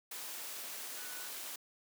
sine tone in noise, 1480 Hz, F#6, in tune, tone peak -53 dBFS, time 0.97-1.28 s, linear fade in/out 5 ms, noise white, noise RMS -44 dBFS, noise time 0.11-1.56 s, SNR -12 dB, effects high-pass 300 Hz 12 dB/octave

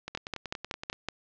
two click trains, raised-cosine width 0.2 ms, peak -14 / -19 dBFS, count 6 / 10, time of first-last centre 0.15-1.086 / 0.08-0.929 s, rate 5.34 / 10.6 Hz, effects low-pass 5000 Hz 12 dB/octave

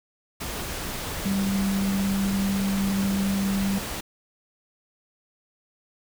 sine tone in noise, 196 Hz, G3, in tune, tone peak -22 dBFS, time 1.25-3.79 s, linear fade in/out 10 ms, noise pink, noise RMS -32 dBFS, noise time 0.4-4.01 s, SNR +7 dB, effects none

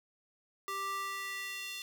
square tone with high-pass filter sweep, 392 Hz, G4, in tune, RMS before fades -39 dBFS, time 0.68-1.82 s, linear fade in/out 0 ms, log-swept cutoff 860 to 3200 Hz, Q 2.2, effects none

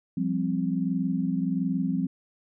sine chord, F suspended second, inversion none, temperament equal, 174.61 / 196 / 261.6 Hz, F3 / G3 / C4, 0 / 0 / 0 cents, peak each -28 / -29 / -28 dBFS, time 0.17-2.07 s, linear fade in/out 5 ms, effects none

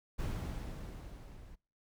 brown noise with level ramp, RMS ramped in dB -35 to -54 dBFS, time 0.18-1.56 s, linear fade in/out 20 ms, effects noise-tail reverb RT60 0.4 s tail -26 dB re dry

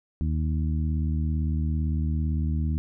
harmonic tone, 77.78 Hz, D#2, in tune, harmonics 1 / 2 / 3 / 4, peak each -24 / -30 / -33 / -40 dBFS, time 0.21-2.78 s, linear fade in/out 0 ms, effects none

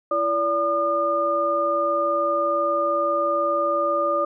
sine tone cluster, 335.5 / 577 / 1213 Hz, E4 / D5 / D#6, +31 / -31 / -44 cents, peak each -30 / -22 / -22 dBFS, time 0.11-4.25 s, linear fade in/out 5 ms, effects none

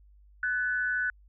sine tone pair together, 1492 / 1725.5 Hz, F#6 / A6, +14 / -34 cents, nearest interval minor third, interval 252 cents, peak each -27 / -33 dBFS, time 0.43-1.1 s, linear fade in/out 2 ms, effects added 50 Hz sine -54 dBFS peak until 1.28 s

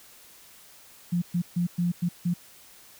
sine tone bursts at uneven times, 174.61 Hz, F3, in tune, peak -22 dBFS, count 6, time 1.12-1.22 / 1.34-1.42 / 1.56-1.67 / 1.78-1.92 / 2.02-2.09 / 2.25-2.34 s, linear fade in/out 10 ms, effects white hiss -52 dBFS RMS until 2.99 s

